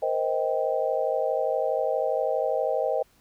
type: chord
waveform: sine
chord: C minor seventh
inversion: third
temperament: just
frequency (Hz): 470.9 / 523.3 / 627.9 / 784.9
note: Bb4 / C5 / Eb5 / G5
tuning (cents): +18 / 0 / +16 / +2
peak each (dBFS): -30 / -27 / -27 / -31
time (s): 0.02-3.03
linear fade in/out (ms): 10
effects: pink hiss -62 dBFS RMS until 3.2 s